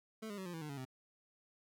25% pulse tone with pitch steps, 220 / 204.1 / 189.32 / 175.63 / 162.92 / 151.13 / 140.2 / 130.06 Hz, A3 / G#3 / F#3 / F3 / E3 / D3 / C#3 / C3, 0 / -30 / +40 / +10 / -20 / +50 / +20 / -10 cents, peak -39 dBFS, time 0.22-0.852 s, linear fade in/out 10 ms, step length 79 ms, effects none

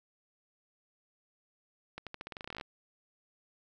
accelerating click train, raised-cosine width 0.3 ms, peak -25 dBFS, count 17, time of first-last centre 1.98-2.611 s, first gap 87 ms, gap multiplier 0.88, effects none

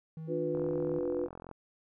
triangle tone with pitch glide, 159.6 to 155.5 Hz, D#3 to D#3, +44 to -1 cents, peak -37 dBFS, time 0.17-0.99 s, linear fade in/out 2 ms, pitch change -45 cents, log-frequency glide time 0.41-0.48 s
sine chord, B diminished, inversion first, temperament just, 296.3 / 355.6 / 493.9 Hz, D4 / F4 / B4, +15 / +31 / 0 cents, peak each -37 / -34 / -33 dBFS, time 0.27-1.29 s, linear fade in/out 50 ms
click train, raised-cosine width 1 ms, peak -31 dBFS, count 43, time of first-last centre 0.55-1.513 s, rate 43.6 Hz
effects none

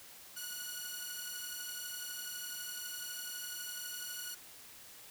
5% pulse beating tone pair, 1453 / 1465 Hz, F#6 / F#6, -32 / -18 cents, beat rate 12 Hz, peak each -33 / -32 dBFS, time 0.36-4.35 s, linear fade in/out 10 ms, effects white hiss -54 dBFS RMS until 5.1 s

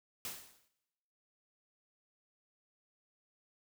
white noise with exponential decay, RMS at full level -39 dBFS, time 0.25-0.68 s, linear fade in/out 1 ms, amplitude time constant 93 ms, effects noise-tail reverb RT60 1.0 s tail -19 dB re dry

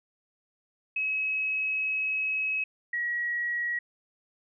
sine tone pair in turn, 2562 / 1912.1 Hz, E7 / A#6, -50 / +43 cents, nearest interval perfect fourth, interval 507 cents, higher first, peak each -26 / -27 dBFS, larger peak first, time 0.96-2.64 / 2.93-3.79 s, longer first, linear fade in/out 5 ms, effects none

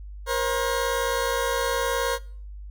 20% pulse tone pair together, 475.8 / 535 Hz, A#4 / C5, +35 / +38 cents, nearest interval major second, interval 203 cents, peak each -21 / -21 dBFS, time 0.26-2.19 s, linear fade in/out 50 ms, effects noise-tail reverb RT60 0.5 s tail -22 dB re dry + added 50 Hz sine -36 dBFS peak until 2.7 s

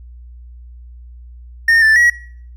triangle tone with pitch steps, 1830 / 1764 / 1915 Hz, A#6 / A6 / A#6, -32 / +4 / +46 cents, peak -6 dBFS, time 1.68-2.1 s, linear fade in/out 5 ms, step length 140 ms, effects noise-tail reverb RT60 0.6 s tail -23 dB re dry + added 60 Hz sine -34 dBFS peak until 2.56 s

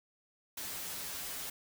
white noise with comb filter, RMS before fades -41 dBFS, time 0.57-1.5 s, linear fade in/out 5 ms, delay 8.9 ms, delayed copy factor -0.6, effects none

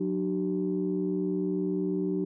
sine tone cluster, 182.8 / 303 / 383 Hz, F#3 / D#4 / G4, -21 / -46 / -40 cents, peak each -30 dBFS, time 0-2.25 s, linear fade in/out 10 ms, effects tanh soft clip ceiling -18 dBFS

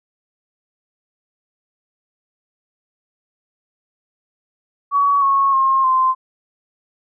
sine tone with pitch steps, 1129 / 1098.8 / 1069.3 / 1040.7 Hz, C#6 / C#6 / C6 / C6, +31 / -16 / +37 / -10 cents, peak -12 dBFS, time 4.91-6.15 s, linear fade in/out 50 ms, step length 310 ms, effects none

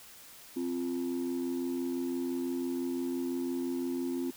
sine tone pair together, 261.6 / 347.5 Hz, C4 / F4, 0 / -9 cents, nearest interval perfect fourth, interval 491 cents, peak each -31 / -33 dBFS, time 0.56-4.31 s, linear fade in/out 10 ms, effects tanh soft clip ceiling -27 dBFS + white hiss -52 dBFS RMS until 4.36 s

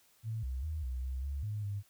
sine tone with pitch steps, 111.5 / 64.4 / 78.1 / 63.3 / 65 / 69.8 / 105.3 / 101.1 Hz, A2 / C2 / D#2 / B1 / C2 / C#2 / G#2 / G#2, +23 / -27 / +7 / +43 / -11 / +13 / +24 / -46 cents, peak -34 dBFS, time 0.23-1.83 s, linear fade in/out 50 ms, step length 200 ms, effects white hiss -67 dBFS RMS until 1.89 s

